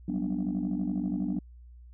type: chord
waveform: sine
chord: G major seventh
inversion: third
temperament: just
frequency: 183.75 / 196 / 245 / 294 Hz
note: F#3 / G3 / B3 / D4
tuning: -12 / 0 / -14 / +2 cents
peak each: -32 dBFS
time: 0.08-1.39 s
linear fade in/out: 5 ms
effects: tanh soft clip ceiling -22 dBFS + added 60 Hz sine -47 dBFS peak until 1.93 s